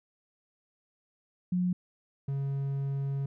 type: tone pair in turn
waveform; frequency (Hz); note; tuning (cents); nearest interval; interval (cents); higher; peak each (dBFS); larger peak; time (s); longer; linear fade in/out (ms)
sine / triangle; 180 / 138.19; F#3 / C#3; -47 / -5; perfect fourth; 458; first; -25 / -27; first; 1.52-1.73 / 2.28-3.26; second; 5
effects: none